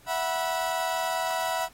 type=chord; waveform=35% pulse; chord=E suspended second; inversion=none; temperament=equal with one note detuned; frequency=659.3 / 740 / 976.4 Hz; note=E5 / F#5 / B5; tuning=0 / 0 / -20 cents; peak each=-29 dBFS; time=0.06-1.69 s; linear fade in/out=50 ms; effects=pink hiss -56 dBFS RMS until 1.73 s + AAC 48 kbps